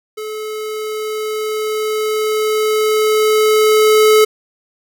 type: tone with level ramp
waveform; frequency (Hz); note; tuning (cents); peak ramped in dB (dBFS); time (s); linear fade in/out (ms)
square; 430.7; A4; -37; -24 to -7; 0.17-4.25; 10
effects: none